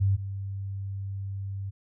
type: tone pair in turn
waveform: sine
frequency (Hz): 98 / 98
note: G2 / G2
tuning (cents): 0 / 0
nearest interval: unison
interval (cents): 0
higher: neither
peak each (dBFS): -20 / -31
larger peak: first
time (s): 0-0.17 / 0.17-1.71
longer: second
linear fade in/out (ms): 20
effects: none